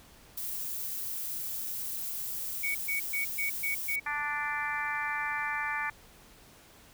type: noise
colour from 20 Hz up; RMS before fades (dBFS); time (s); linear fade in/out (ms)
violet; -36; 0.37-3.96; 5
type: tone bursts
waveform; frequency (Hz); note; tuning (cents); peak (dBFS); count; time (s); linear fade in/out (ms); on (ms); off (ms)
sine; 2250; C#7; +25; -29; 6; 2.63-4; 10; 120; 130
type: harmonic tone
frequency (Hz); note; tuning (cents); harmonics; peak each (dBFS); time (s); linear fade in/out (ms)
293.7; D4; 0; 3 / 4 / 5 / 6 / 7 / 8; -37 / -38 / -40 / -34 / -39 / -39; 4.06-5.9; 5
effects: pink hiss -56 dBFS RMS until 6.93 s